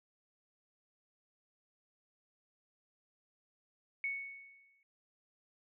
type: tone with exponential decay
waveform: sine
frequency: 2217 Hz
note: C#7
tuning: in tune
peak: -32 dBFS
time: 4.04-4.83 s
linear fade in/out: 1 ms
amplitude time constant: 170 ms
effects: none